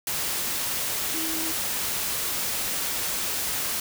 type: tone in noise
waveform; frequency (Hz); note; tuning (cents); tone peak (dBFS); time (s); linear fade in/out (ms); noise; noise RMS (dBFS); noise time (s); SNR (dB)
sine; 321.6; E4; -43; -33; 1.14-1.52; 2; white; -28; 0.07-3.8; -8
effects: none